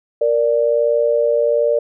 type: tone pair together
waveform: sine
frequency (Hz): 466.2 / 587.4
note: A#4 / D5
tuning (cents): 0 / 0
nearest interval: major third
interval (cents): 400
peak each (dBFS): -16 / -15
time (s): 0.21-1.79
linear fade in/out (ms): 5
effects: none